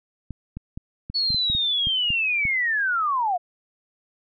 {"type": "clicks", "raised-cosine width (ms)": 5, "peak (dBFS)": -20, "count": 11, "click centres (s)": [0.307, 0.57, 0.775, 1.1, 1.304, 1.346, 1.5, 1.55, 1.871, 2.104, 2.453]}
{"type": "linear sweep", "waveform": "sine", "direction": "down", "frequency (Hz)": [4435, 678], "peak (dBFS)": -20, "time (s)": [1.14, 3.38], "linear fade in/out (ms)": 20}
{"effects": []}